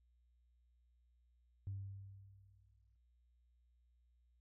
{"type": "tone with exponential decay", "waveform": "sine", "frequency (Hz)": 98, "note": "G2", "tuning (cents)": 0, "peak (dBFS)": -39, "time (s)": [1.67, 2.96], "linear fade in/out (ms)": 0, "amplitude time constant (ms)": 280, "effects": ["tanh soft clip ceiling -36 dBFS", "added 60 Hz sine -70 dBFS peak until 4.4 s"]}